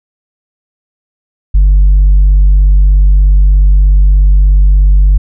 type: tone with tanh clipping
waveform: sine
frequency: 48.39 Hz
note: G1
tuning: 22 cents flat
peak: -3 dBFS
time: 1.54-5.18 s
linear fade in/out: 10 ms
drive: 1 dB
effects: none